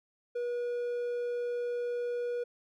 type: tone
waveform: triangle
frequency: 483 Hz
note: B4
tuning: 39 cents flat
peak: -29 dBFS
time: 0.35-2.44 s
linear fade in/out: 10 ms
effects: none